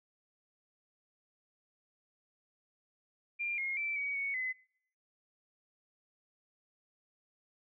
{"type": "tone with pitch steps", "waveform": "sine", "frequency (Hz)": [2390, 2148, 2331, 2260, 2223, 2029], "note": ["D7", "C7", "D7", "C#7", "C#7", "B6"], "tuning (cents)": [30, 45, -14, 33, 4, 46], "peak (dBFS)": -33, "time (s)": [3.39, 4.53], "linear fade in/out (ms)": 20, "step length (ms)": 190, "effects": ["noise-tail reverb RT60 0.7 s tail -25 dB re dry"]}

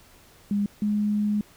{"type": "tone pair in turn", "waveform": "sine", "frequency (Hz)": [203.4, 208.6], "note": ["G#3", "G#3"], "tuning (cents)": [-36, 8], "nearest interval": "unison", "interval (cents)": 44, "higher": "second", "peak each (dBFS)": -21, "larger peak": "neither", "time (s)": [[0.51, 0.66], [0.82, 1.41]], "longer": "second", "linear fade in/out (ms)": 2, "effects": ["pink hiss -54 dBFS RMS until 1.56 s"]}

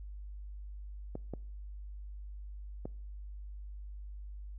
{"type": "clicks", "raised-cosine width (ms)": 2, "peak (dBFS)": -25, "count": 3, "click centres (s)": [1.154, 1.337, 2.855], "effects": ["noise-tail reverb RT60 0.6 s tail -25 dB re dry", "added 50 Hz sine -42 dBFS peak until 4.58 s"]}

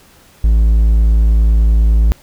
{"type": "tone", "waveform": "triangle", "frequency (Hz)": 54.9, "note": "A1", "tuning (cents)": -3, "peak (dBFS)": -5, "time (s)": [0.44, 2.12], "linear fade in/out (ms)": 0, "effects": ["pink hiss -46 dBFS RMS until 2.22 s"]}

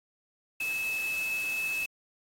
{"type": "tone in noise", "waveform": "sine", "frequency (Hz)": 2602, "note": "E7", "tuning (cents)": -23, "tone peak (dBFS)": -29, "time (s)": [0.6, 1.86], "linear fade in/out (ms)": 5, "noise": "white", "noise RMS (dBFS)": -42, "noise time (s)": [0.6, 1.86], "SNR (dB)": 10, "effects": ["AAC 48 kbps"]}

